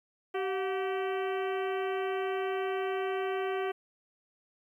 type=harmonic tone with a mistuned harmonic; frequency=384.7 Hz; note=G4; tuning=33 cents flat; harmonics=1 / 2 / 3 / 4 / 5 / 6 / 7 / 8; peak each=-31 / -37 / -41 / -43 / -45 / -47 / -48 / -49 dBFS; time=0.34-3.72 s; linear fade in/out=10 ms; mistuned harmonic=2; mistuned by=-88 cents; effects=11-bit